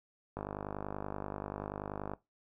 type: click train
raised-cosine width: 1 ms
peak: -24 dBFS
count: 90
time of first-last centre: 0.37-2.136 s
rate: 50.4 Hz
effects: noise-tail reverb RT60 0.2 s tail -19 dB re dry